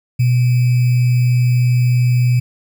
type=tone with sample-and-hold; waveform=sine; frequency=123.47 Hz; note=B2; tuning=in tune; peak=-10 dBFS; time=0.19-2.4 s; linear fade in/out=10 ms; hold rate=2450 Hz; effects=none